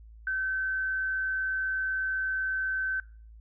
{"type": "tone with frequency modulation", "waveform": "sine", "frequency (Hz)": 1536, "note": "G6", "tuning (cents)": -36, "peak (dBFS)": -27, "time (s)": [0.27, 3], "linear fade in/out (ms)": 2, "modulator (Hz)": 106, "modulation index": 0.24, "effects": ["noise-tail reverb RT60 0.4 s tail -21 dB re dry", "added 55 Hz sine -47 dBFS peak until 3.4 s"]}